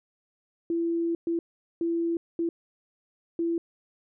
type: tone bursts at uneven times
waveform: sine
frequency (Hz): 335.9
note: E4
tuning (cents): +33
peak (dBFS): -24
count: 5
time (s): 0.7-1.15 / 1.27-1.39 / 1.81-2.17 / 2.39-2.49 / 3.39-3.58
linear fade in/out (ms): 2
effects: none